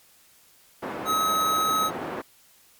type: band-pass noise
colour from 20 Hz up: pink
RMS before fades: -33 dBFS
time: 0.82-2.22 s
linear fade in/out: 10 ms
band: 260 to 1300 Hz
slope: 12 dB/octave
type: tone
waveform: square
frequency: 1279 Hz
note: D#6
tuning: 47 cents sharp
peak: -22 dBFS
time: 1.05-1.91 s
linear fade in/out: 50 ms
effects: white hiss -57 dBFS RMS until 2.79 s + MP3 96 kbps